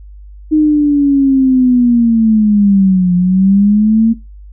sine linear two-way sweep, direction down then up, 310.4 to 176.7 to 229.5 Hz, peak -6 dBFS, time 0.51-4.14 s, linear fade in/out 20 ms, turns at 3.15 s, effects noise-tail reverb RT60 0.2 s tail -18 dB re dry + added 50 Hz sine -31 dBFS peak until 4.52 s

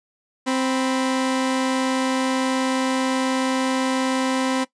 sawtooth tone pair together, 261.6 / 987.8 Hz, C4 / B5, 0 / 0 cents, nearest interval octave + major seventh, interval 2300 cents, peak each -16 / -26 dBFS, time 0.46-4.65 s, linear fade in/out 20 ms, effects noise-tail reverb RT60 0.1 s tail -18 dB re dry + resampled to 22050 Hz

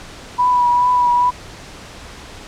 sine tone with vibrato, 981 Hz, B5, 12 cents flat, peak -11 dBFS, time 0.38-1.31 s, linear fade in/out 20 ms, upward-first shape triangle, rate 2.4 Hz, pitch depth 28 cents each way, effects pink hiss -36 dBFS RMS until 2.47 s + low-pass 7000 Hz 12 dB/octave

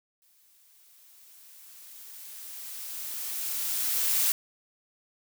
blue noise with exponential growth, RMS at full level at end -24 dBFS, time 0.22-4.32 s, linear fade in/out 1 ms, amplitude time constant 890 ms, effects none

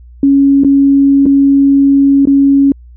sine tone with dropouts, 277.2 Hz, C#4, in tune, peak -4 dBFS, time 0.23-2.72 s, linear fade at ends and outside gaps 2 ms, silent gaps 0.636-0.646 / 1.257-1.263 / 2.254-2.272 s, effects added 60 Hz sine -33 dBFS peak until 2.96 s

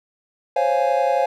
triangle chord, Db major seventh, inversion third, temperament equal with one note detuned, 523.3 / 554.4 / 696.4 / 830.6 Hz, C5 / Db5 / F5 / Ab5, 0 / 0 / -5 / 0 cents, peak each -20 dBFS, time 0.56-1.26 s, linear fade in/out 5 ms, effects none

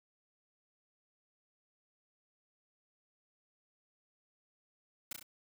white noise with echo, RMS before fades -39 dBFS, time 5.11-5.13 s, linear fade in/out 5 ms, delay 33 ms, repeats 3, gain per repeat -4 dB, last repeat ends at 5.229 s, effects none

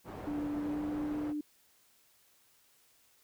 white low-pass noise, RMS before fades -44 dBFS, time 0.04-1.34 s, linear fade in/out 50 ms, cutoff 670 Hz, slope 12 dB/octave
sine tone with pitch glide, 293.5 to 298.1 Hz, D4 to D4, -1 to +26 cents, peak -33 dBFS, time 0.27-1.41 s, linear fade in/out 5 ms, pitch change +27 cents, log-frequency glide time 0.57-0.85 s
effects white hiss -67 dBFS RMS until 3.23 s

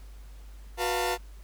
sawtooth tone cluster, 366.3 / 488.3 / 696 / 896 Hz, F#4 / B4 / F5 / A5, -17 / -20 / -6 / +31 cents, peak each -28 dBFS, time 0.77-1.18 s, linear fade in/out 50 ms, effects added 50 Hz sine -43 dBFS peak until 1.43 s + pink hiss -59 dBFS RMS until 1.43 s

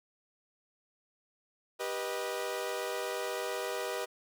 sawtooth chord, G augmented, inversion none, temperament equal with one note detuned, 392 / 488.2 / 622.3 Hz, G4 / B4 / D#5, 0 / -20 / 0 cents, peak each -35 / -33 / -35 dBFS, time 1.79-4.06 s, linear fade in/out 20 ms, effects none

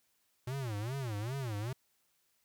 square tone with vibrato, 119 Hz, A#2, 36 cents sharp, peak -36 dBFS, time 0.47-1.73 s, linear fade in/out 5 ms, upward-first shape sine, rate 2.5 Hz, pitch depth 270 cents each way, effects white hiss -75 dBFS RMS until 2.44 s

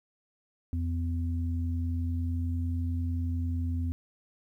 sine tone pair together, 84.46 / 253.1 Hz, E2 / B3, +43 / +43 cents, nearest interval octave + perfect fifth, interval 1900 cents, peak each -28 / -36 dBFS, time 0.73-3.92 s, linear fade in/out 0 ms, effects 11-bit

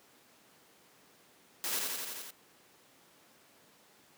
white noise with echo, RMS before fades -35 dBFS, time 1.64-1.79 s, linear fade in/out 0 ms, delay 86 ms, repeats 6, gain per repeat -2 dB, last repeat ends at 2.306 s, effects pink hiss -62 dBFS RMS until 4.17 s + high-pass 200 Hz 12 dB/octave

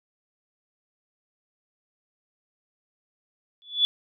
sine tone with exponential growth, 3441 Hz, A7, 39 cents flat, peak -14 dBFS, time 3.62-3.85 s, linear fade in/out 0 ms, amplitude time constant 49 ms, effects none

